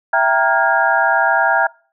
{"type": "tone cluster", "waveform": "sine", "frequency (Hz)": [663, 784, 933, 1412, 1639], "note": ["E5", "G5", "A#5", "F6", "G#6"], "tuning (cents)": [10, 0, 1, 19, -23], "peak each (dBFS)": -18, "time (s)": [0.13, 1.67], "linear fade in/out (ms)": 5, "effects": ["noise-tail reverb RT60 0.4 s tail -24 dB re dry"]}